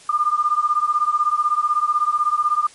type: beating tone pair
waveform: sine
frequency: 1198 / 1214 Hz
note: D6 / D#6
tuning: +34 / -43 cents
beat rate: 16 Hz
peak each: -19 dBFS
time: 0.09-2.67 s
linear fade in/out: 5 ms
effects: white hiss -46 dBFS RMS until 2.74 s + MP3 48 kbps